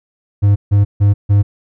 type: tone bursts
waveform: triangle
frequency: 101.4 Hz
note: G#2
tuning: 41 cents flat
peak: -5 dBFS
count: 4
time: 0.42-1.43 s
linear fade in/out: 20 ms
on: 140 ms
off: 150 ms
effects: none